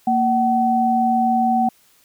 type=tone pair together; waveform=sine; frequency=231.7 / 755.8 Hz; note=A#3 / F#5; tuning=-10 / +37 cents; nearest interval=octave + minor sixth; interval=2047 cents; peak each=-19 / -16 dBFS; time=0.07-1.69 s; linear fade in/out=5 ms; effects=white hiss -56 dBFS RMS until 2.04 s